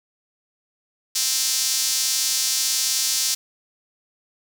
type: tone with high-pass filter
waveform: sawtooth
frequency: 261.6 Hz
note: C4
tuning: in tune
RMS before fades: -22 dBFS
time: 1.15-3.35 s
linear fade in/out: 10 ms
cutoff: 5400 Hz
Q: 1.7
effects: none